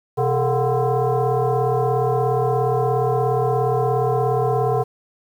sine tone with frequency modulation, 164 Hz, E3, 9 cents flat, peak -16 dBFS, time 0.17-4.84 s, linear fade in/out 20 ms, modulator 291 Hz, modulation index 2.5, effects 8-bit

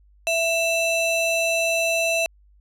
square ring-modulated tone, 1661.2 Hz, G#6, in tune, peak -17 dBFS, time 0.27-2.26 s, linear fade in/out 0 ms, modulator 1000 Hz, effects added 50 Hz sine -52 dBFS peak until 2.6 s + low-pass 12000 Hz 12 dB/octave

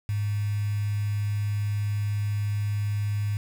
sine tone with quantisation, 103.2 Hz, G#2, 10 cents flat, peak -24 dBFS, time 0.09-3.37 s, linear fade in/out 0 ms, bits 7, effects none

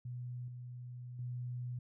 sine tone with level steps, 123.3 Hz, B2, 2 cents flat, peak -40 / -44 / -38 dBFS, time 0.05-1.79 s, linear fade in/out 5 ms, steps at 0.48 / 1.19 s, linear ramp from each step 2 ms, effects none

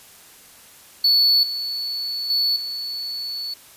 triangle tone with level steps, 4437 Hz, C#8, 1 cent sharp, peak -12 / -23 / -16 / -25 dBFS, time 1.04-3.54 s, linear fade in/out 5 ms, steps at 1.43 / 2.3 / 2.56 s, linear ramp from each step 2 ms, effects white hiss -47 dBFS RMS until 3.76 s + resampled to 32000 Hz

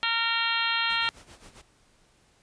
harmonic tone, 460.4 Hz, A#4, 22 cents flat, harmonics 2 / 3 / 4 / 5 / 6 / 7 / 8 / 9, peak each -34 / -30 / -32 / -34 / -31 / -30 / -36 / -34 dBFS, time 0.03-1.09 s, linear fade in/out 0 ms
pink noise with tremolo, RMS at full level -48 dBFS, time 0.89-1.62 s, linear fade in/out 10 ms, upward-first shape sine, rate 7.5 Hz, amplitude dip 75%
effects pink hiss -63 dBFS RMS until 2.42 s + resampled to 22050 Hz

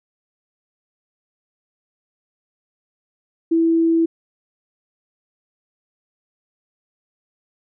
sine tone, 329.6 Hz, E4, in tune, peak -13 dBFS, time 3.51-4.06 s, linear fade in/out 10 ms, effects none

